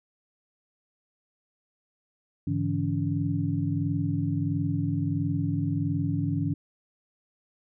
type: tone cluster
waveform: sine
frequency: 102.3 / 143.7 / 165.2 / 283.2 Hz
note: G#2 / D3 / E3 / C#4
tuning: -26 / -37 / +4 / +37 cents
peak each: -30 dBFS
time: 2.47-6.54 s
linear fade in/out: 5 ms
effects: none